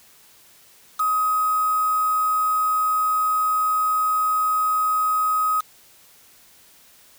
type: tone with quantisation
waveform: sine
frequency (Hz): 1260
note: D#6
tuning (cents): +21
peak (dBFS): -18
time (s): 0.99-5.61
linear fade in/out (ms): 10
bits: 5
effects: white hiss -52 dBFS RMS until 7.18 s